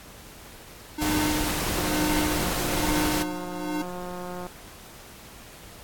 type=tone with tremolo; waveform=square; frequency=303.4 Hz; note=D#4; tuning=44 cents flat; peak=-25 dBFS; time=0.98-3.82 s; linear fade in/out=5 ms; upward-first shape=sine; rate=1.1 Hz; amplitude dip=80%
type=noise; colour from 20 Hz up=pink; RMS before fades=-28 dBFS; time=1.01-3.23 s; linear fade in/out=10 ms
type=click train; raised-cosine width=1 ms; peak=-23 dBFS; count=482; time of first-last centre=1.78-4.467 s; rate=179 Hz
effects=pink hiss -46 dBFS RMS until 5.83 s + AAC 64 kbps